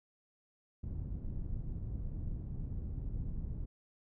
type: low-pass noise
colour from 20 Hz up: pink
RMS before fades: -39 dBFS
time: 0.83-3.66 s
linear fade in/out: 10 ms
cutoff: 140 Hz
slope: 12 dB/octave
effects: none